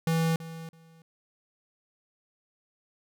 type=tone with echo; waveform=square; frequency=163.5 Hz; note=E3; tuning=14 cents flat; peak=-24 dBFS; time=0.07-0.36 s; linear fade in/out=2 ms; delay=330 ms; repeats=2; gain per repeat=-15 dB; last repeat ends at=1.02 s; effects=none